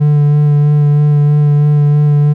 triangle tone with vibrato, 147.2 Hz, D3, 4 cents sharp, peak -4 dBFS, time 0-2.34 s, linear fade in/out 20 ms, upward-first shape sine, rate 3.1 Hz, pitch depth 15 cents each way, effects none

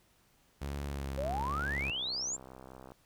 sawtooth tone with vibrato, 69.3 Hz, C#2, in tune, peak -32 dBFS, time 0.61-1.91 s, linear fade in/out 10 ms, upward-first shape sine, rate 1.3 Hz, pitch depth 43 cents each way
sine exponential sweep, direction up, 523.3 to 7570 Hz, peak -33 dBFS, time 1.17-2.37 s, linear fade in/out 20 ms
click train, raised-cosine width 1 ms, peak -35 dBFS, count 110, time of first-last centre 1.24-2.92 s, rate 64.9 Hz
effects pink hiss -68 dBFS RMS until 3.05 s

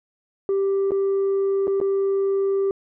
sine tone with dropouts, 392 Hz, G4, in tune, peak -16 dBFS, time 0.49-2.71 s, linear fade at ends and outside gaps 1 ms, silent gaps 0.908-0.918 / 1.671-1.678 / 1.802-1.813 s, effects tanh soft clip ceiling -17 dBFS

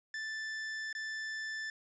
45% pulse tone with dropouts, 1760 Hz, A6, in tune, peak -37 dBFS, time 0.14-1.7 s, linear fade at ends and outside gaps 2 ms, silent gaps 0.928-0.95 s, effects resampled to 16000 Hz

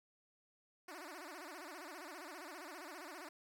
10% pulse tone with vibrato, 329.6 Hz, E4, in tune, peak -40 dBFS, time 0.88-3.29 s, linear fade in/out 5 ms, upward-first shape sine, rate 15 Hz, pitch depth 230 cents each way, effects none

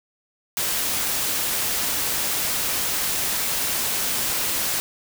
white noise, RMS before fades -24 dBFS, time 0.57-4.8 s, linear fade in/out 0 ms, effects none

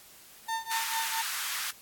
35% pulse tone with tremolo, 902 Hz, A5, 43 cents sharp, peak -26 dBFS, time 0.48-1.22 s, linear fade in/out 10 ms, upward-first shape triangle, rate 4.5 Hz, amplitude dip 95%
pink high-pass noise, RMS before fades -34 dBFS, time 0.71-1.71 s, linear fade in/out 5 ms, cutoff 1200 Hz, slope 24 dB/octave
effects white hiss -53 dBFS RMS until 1.81 s + AAC 64 kbps

